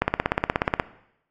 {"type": "click train", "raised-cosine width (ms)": 0.5, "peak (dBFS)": -4, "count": 14, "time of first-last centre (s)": [0.02, 0.798], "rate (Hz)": 16.7, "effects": ["noise-tail reverb RT60 0.8 s tail -17 dB re dry", "AAC 48 kbps"]}